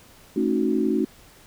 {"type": "chord", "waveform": "sine", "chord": "D# half-diminished seventh", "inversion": "second", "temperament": "equal with one note detuned", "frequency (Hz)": [220, 271.2, 311.1, 370], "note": ["A3", "C#4", "D#4", "F#4"], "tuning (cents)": [0, -38, 0, 0], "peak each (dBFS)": -25, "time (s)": [0.36, 1.05], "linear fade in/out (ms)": 5, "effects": ["pink hiss -51 dBFS RMS until 1.46 s"]}